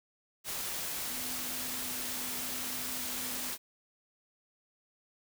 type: tone in noise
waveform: sine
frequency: 251.4 Hz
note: B3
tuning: 31 cents sharp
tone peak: -48 dBFS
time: 1.07-3.53 s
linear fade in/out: 50 ms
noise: white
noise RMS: -37 dBFS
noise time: 0.44-3.58 s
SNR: -14 dB
effects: none